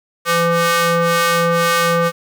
sawtooth ring-modulated tone, 338.4 Hz, E4, 45 cents sharp, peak -6 dBFS, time 0.25-2.12 s, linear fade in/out 50 ms, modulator 847 Hz, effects 8-bit

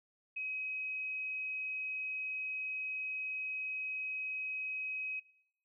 sine tone, 2537 Hz, D#7, 33 cents sharp, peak -36 dBFS, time 0.36-5.2 s, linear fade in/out 10 ms, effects noise-tail reverb RT60 0.7 s tail -20 dB re dry

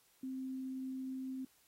sine tone, 261.6 Hz, C4, in tune, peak -39 dBFS, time 0.23-1.45 s, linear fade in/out 5 ms, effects white hiss -70 dBFS RMS until 1.67 s + AAC 48 kbps

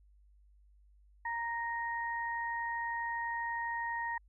sine tone pair together, 932.3 / 1864.6 Hz, A#5 / A#6, 0 / 0 cents, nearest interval octave, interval 1200 cents, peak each -36 / -37 dBFS, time 1.25-4.18 s, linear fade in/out 5 ms, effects added 50 Hz sine -60 dBFS peak until 4.28 s

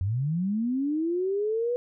sine linear sweep, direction up, 87.31 to 493.9 Hz, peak -24 dBFS, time 0.01-1.76 s, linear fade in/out 0 ms, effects none

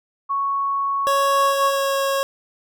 sine tone, 1108.7 Hz, C#6, in tune, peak -19 dBFS, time 0.29-1.76 s, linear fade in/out 20 ms
25% pulse tone with pitch glide, 554.4 to 548 Hz, C#5 to C#5, 0 to -20 cents, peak -15 dBFS, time 1.07-2.23 s, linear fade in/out 0 ms, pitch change -20 cents, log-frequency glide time 1.26-2.03 s
effects none

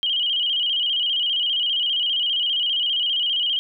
sine tone with vibrato, 3059 Hz, G7, 43 cents flat, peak -19 dBFS, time 0.03-3.59 s, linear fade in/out 0 ms, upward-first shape square, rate 15 Hz, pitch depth 70 cents each way, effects none

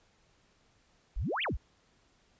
sine exponential two-way sweep, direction up then down, 31.71 to 3458 to 31.71 Hz, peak -30 dBFS, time 1.16-1.57 s, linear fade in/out 10 ms, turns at 1.43 s, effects pink hiss -68 dBFS RMS until 2.39 s + resampled to 16000 Hz

